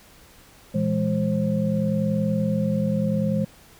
sine tone cluster, 116.2 / 166.2 / 206.9 / 530 Hz, A#2 / E3 / G#3 / C5, -5 / +15 / -6 / +22 cents, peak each -29 / -25 / -23 / -28 dBFS, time 0.74-3.45 s, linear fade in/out 10 ms, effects pink hiss -51 dBFS RMS until 3.79 s

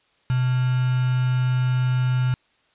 sine tone with quantisation, 126.7 Hz, B2, 45 cents sharp, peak -18 dBFS, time 0.3-2.34 s, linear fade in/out 0 ms, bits 5, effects white hiss -63 dBFS RMS until 2.74 s + resampled to 8000 Hz

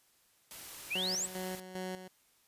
white noise, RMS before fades -47 dBFS, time 0.51-1.6 s, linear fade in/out 0 ms
sine exponential sweep, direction up, 2260 to 8372 Hz, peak -32 dBFS, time 0.9-1.27 s, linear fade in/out 20 ms
15% pulse tone with tremolo, 185.3 Hz, F#3, 3 cents sharp, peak -31 dBFS, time 0.95-2.08 s, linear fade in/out 5 ms, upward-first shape square, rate 2.5 Hz, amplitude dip 65%
effects white hiss -69 dBFS RMS until 2.47 s + resampled to 32000 Hz

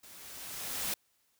white noise with level ramp, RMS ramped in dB -53 to -33 dBFS, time 0.03-0.94 s, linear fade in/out 5 ms, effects white hiss -73 dBFS RMS until 1.39 s

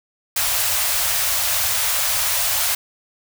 white band-stop noise, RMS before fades -20 dBFS, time 0.36-2.75 s, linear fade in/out 5 ms, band 120 to 550 Hz, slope 48 dB/octave, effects none

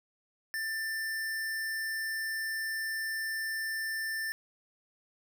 square tone, 1780 Hz, A6, 20 cents sharp, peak -33 dBFS, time 0.54-4.32 s, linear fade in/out 0 ms, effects none

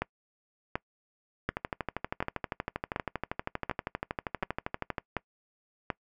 two click trains, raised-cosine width 0.5 ms, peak -14 / -16 dBFS, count 9 / 45, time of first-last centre 0.02-5.902 / 1.49-4.982 s, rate 1.36 / 12.6 Hz, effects noise-tail reverb RT60 0.1 s tail -23 dB re dry

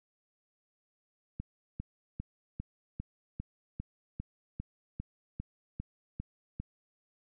click train, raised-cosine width 5 ms, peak -25 dBFS, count 14, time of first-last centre 1.4-6.6 s, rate 2.5 Hz, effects none

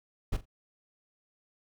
brown noise with echo, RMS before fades -28 dBFS, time 0.32-0.37 s, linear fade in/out 10 ms, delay 43 ms, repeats 2, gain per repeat -15 dB, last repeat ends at 0.456 s, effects none

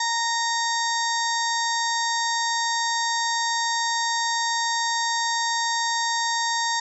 harmonic tone, 927 Hz, A#5, 10 cents flat, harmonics 1 / 2 / 4 / 5 / 6 / 7 / 8, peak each -25 / -28 / -31 / -32 / -33 / -33 / -34 dBFS, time 0-6.8 s, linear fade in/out 5 ms, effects none

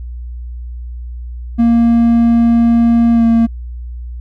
triangle tone with pitch glide, 233.1 to 229.5 Hz, A#3 to A#3, 0 to -27 cents, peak -5 dBFS, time 1.58-3.47 s, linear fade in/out 20 ms, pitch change -27 cents, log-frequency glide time 3.13-3.24 s, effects added 60 Hz sine -23 dBFS peak until 4.2 s

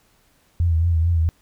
sine tone with vibrato, 83.4 Hz, E2, 21 cents sharp, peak -15 dBFS, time 0.6-1.29 s, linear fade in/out 0 ms, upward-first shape triangle, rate 4.5 Hz, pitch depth 74 cents each way, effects pink hiss -60 dBFS RMS until 1.41 s

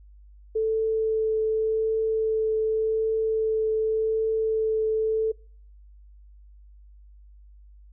sine tone with vibrato, 440 Hz, A4, in tune, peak -21 dBFS, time 0.55-5.32 s, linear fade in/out 10 ms, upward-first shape triangle, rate 0.87 Hz, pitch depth 10 cents each way, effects noise-tail reverb RT60 0.5 s tail -26 dB re dry + added 50 Hz sine -47 dBFS peak until 7.92 s

